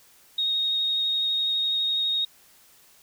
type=tone with vibrato; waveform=sine; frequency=3736 Hz; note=A#7; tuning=3 cents sharp; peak=-22 dBFS; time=0.38-2.25 s; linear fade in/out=5 ms; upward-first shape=triangle; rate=12 Hz; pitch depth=15 cents each way; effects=white hiss -56 dBFS RMS until 3.02 s